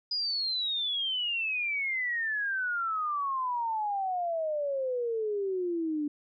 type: exponential sweep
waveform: sine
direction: down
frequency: 4978 to 290.2 Hz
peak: -28 dBFS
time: 0.11-6.08 s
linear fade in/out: 5 ms
effects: none